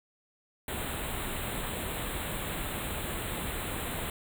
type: band-stop noise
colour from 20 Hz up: pink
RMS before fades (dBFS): -35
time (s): 0.68-4.1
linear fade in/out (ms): 2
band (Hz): 4000 to 7500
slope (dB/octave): 96
effects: none